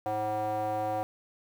square tone with band-pass filter, 106.8 Hz, G#2, 49 cents sharp, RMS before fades -31 dBFS, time 0.06-1.03 s, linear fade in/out 0 ms, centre 680 Hz, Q 6.2, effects 9-bit

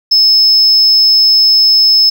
sine tone, 5220 Hz, E8, 18 cents flat, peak -3 dBFS, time 0.11-2.1 s, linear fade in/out 10 ms, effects tanh soft clip ceiling -2 dBFS + 7-bit

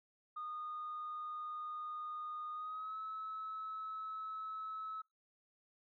sine tone with pitch glide, 1229 to 1296.1 Hz, D#6 to E6, -22 to -30 cents, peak -40 dBFS, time 0.36-5.02 s, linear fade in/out 10 ms, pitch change +92 cents, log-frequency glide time 2.53-2.97 s, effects noise-tail reverb RT60 0.2 s tail -26 dB re dry + tanh soft clip ceiling -37 dBFS

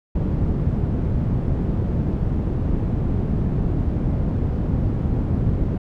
white low-pass noise, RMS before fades -21 dBFS, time 0.15-5.78 s, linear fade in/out 5 ms, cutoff 160 Hz, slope 12 dB/octave, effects none

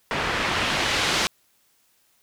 white noise with low-pass filter sweep, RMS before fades -24 dBFS, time 0.11-1.27 s, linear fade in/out 0 ms, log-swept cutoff 1900 to 4500 Hz, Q 0.81, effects white hiss -64 dBFS RMS until 2.22 s

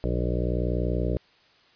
harmonic tone, 60.4 Hz, B1, 38 cents flat, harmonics 1 / 2 / 3 / 5 / 6 / 7 / 8 / 9 / 10, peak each -27 / -30 / -32 / -34 / -35 / -35 / -36 / -37 / -37 dBFS, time 0.04-1.17 s, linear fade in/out 0 ms, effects white hiss -59 dBFS RMS until 1.75 s + resampled to 11025 Hz

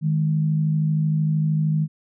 sine tone pair together, 155.56 / 208.6 Hz, D#3 / G#3, 0 / +8 cents, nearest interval perfect fourth, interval 508 cents, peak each -18 / -28 dBFS, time 0.01-1.88 s, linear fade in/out 50 ms, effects none

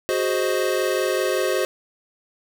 square chord, Ab dominant seventh, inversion third, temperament equal, 370 / 415.3 / 523.3 / 622.3 Hz, Gb4 / Ab4 / C5 / Eb5, 0 / 0 / 0 / 0 cents, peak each -25 / -28 / -25 / -28 dBFS, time 0.09-1.65 s, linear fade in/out 0 ms, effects none

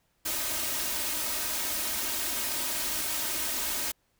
white noise with comb filter, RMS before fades -31 dBFS, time 0.25-3.92 s, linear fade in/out 10 ms, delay 3.2 ms, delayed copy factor +0.65, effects pink hiss -72 dBFS RMS until 4.19 s

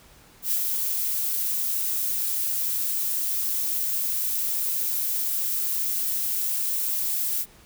violet noise with ADSR envelope, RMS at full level -23 dBFS, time 0.42-7.46 s, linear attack 100 ms, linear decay 74 ms, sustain -3 dB, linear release 57 ms, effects pink hiss -53 dBFS RMS until 7.65 s

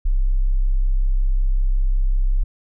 sine tone, 32.7 Hz, C1, in tune, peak -14 dBFS, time 0.05-2.44 s, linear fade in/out 10 ms, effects none

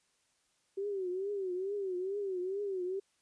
sine tone with vibrato, 383.5 Hz, G4, 38 cents flat, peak -33 dBFS, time 0.77-3 s, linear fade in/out 10 ms, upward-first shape triangle, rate 2.3 Hz, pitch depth 140 cents each way, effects white hiss -74 dBFS RMS until 3.21 s + resampled to 22050 Hz

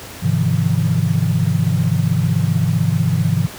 sine chord, F minor seventh, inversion first, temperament equal with one note detuned, 103.83 / 130.81 / 155.56 / 171.32 Hz, Ab2 / C3 / Eb3 / F3, 0 / 0 / 0 / -33 cents, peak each -19 dBFS, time 0.22-3.47 s, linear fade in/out 20 ms, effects pink hiss -34 dBFS RMS until 3.58 s + high-pass 60 Hz 12 dB/octave

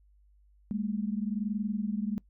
sine tone pair together, 203.1 / 224.2 Hz, G#3 / A3, -38 / +33 cents, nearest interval major second, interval 171 cents, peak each -31 / -33 dBFS, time 0.71-2.18 s, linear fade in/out 0 ms, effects noise-tail reverb RT60 0.1 s tail -23 dB re dry + added 50 Hz sine -59 dBFS peak until 2.29 s

